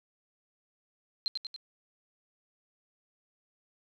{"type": "tone with echo", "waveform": "sine", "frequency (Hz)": 4153, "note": "C8", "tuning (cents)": -14, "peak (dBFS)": -27, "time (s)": [1.26, 1.28], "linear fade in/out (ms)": 0, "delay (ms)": 94, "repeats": 3, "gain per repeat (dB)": -4, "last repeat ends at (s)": 1.562, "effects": []}